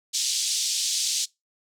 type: band-pass noise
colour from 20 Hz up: white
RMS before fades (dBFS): -26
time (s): 0.13-1.26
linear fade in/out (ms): 20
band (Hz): 3500 to 7500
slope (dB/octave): 24
effects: noise-tail reverb RT60 0.2 s tail -23 dB re dry